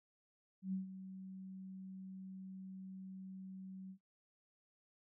sine tone with ADSR envelope, 189.4 Hz, F#3, 41 cents sharp, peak -35 dBFS, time 0.62-3.98 s, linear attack 110 ms, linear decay 130 ms, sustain -12 dB, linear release 78 ms, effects noise-tail reverb RT60 0.1 s tail -18 dB re dry

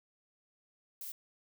violet noise, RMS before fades -43 dBFS, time 1.01-1.12 s, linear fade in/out 2 ms, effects none

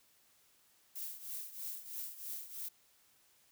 violet noise with tremolo, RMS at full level -41 dBFS, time 0.95-2.69 s, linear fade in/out 10 ms, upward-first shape triangle, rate 3.1 Hz, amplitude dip 80%, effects white hiss -69 dBFS RMS until 3.51 s

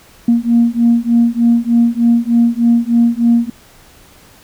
sine beating tone pair, 233.1 / 236.4 Hz, A#3 / A#3, 0 / +24 cents, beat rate 3.3 Hz, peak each -11 dBFS, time 0.28-3.5 s, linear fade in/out 5 ms, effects tanh soft clip ceiling -2 dBFS + pink hiss -44 dBFS RMS until 4.43 s

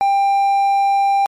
triangle tone, 793 Hz, G5, 20 cents sharp, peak -10 dBFS, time 0.01-1.26 s, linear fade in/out 0 ms, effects MP3 64 kbps

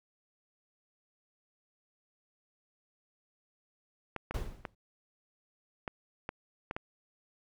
clicks, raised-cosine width 0.5 ms, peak -21 dBFS, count 7, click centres 4.163 / 4.31 / 4.652 / 5.878 / 6.291 / 6.711 / 6.765 s
brown noise with exponential decay, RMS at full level -30 dBFS, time 4.34-4.75 s, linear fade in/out 5 ms, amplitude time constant 89 ms
effects none

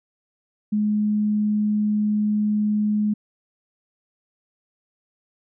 sine tone, 210.4 Hz, G#3, 23 cents sharp, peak -18 dBFS, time 0.72-3.14 s, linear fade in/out 10 ms, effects none

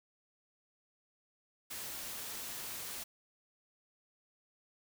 white noise, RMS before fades -43 dBFS, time 1.7-3.04 s, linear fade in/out 10 ms, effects none

